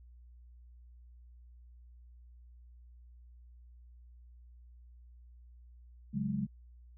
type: chord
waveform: sine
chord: C# suspended fourth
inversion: none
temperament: just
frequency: 138.59 / 184.79 / 207.9 Hz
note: C#3 / F#3 / G#3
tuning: 0 / -2 / +2 cents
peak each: -38 / -37 / -34 dBFS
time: 6.13-6.47 s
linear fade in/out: 20 ms
effects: added 60 Hz sine -53 dBFS peak until 6.97 s